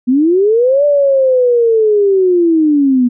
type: linear two-way sweep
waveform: sine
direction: up then down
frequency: 239.4 to 587.3 to 239.4 Hz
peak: -7 dBFS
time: 0.07-3.09 s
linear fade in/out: 20 ms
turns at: 0.85 s
effects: none